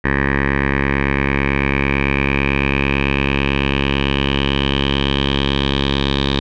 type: tone with low-pass filter sweep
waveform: 10% pulse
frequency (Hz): 69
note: C#2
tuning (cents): -7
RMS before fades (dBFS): -17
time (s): 0.04-6.4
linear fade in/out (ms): 10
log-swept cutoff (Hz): 1900 to 3600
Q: 6.5
effects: none